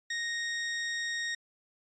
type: tone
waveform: sawtooth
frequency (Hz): 1864.7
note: A#6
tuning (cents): 0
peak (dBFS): -28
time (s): 0.1-1.35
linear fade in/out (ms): 5
effects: resampled to 16000 Hz